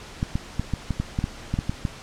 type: clicks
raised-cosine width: 5 ms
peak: -11 dBFS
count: 12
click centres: 0.229 / 0.355 / 0.596 / 0.737 / 0.907 / 1 / 1.189 / 1.241 / 1.54 / 1.589 / 1.695 / 1.852 s
effects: pink hiss -41 dBFS RMS until 2.02 s + low-pass 7000 Hz 12 dB/octave